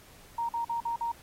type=tone bursts; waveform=sine; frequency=932.3 Hz; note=A#5; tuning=in tune; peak=-28 dBFS; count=5; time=0.38-1.118 s; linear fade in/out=5 ms; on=110 ms; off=47 ms; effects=pink hiss -55 dBFS RMS until 1.22 s + AAC 48 kbps